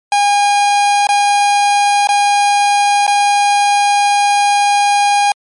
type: tone with dropouts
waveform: 45% pulse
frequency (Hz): 814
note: G#5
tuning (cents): -35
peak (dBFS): -9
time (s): 0.12-5.32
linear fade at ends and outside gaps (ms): 2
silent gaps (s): 1.07-1.089 / 2.072-2.089 / 3.067-3.077
effects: MP3 48 kbps